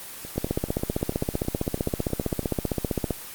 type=two click trains; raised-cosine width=2 ms; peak=-10 / -24 dBFS; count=43 / 21; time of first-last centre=0.38-3.107 / 0.25-2.431 s; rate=15.4 / 9.17 Hz; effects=white hiss -39 dBFS RMS until 3.34 s + Opus 24 kbps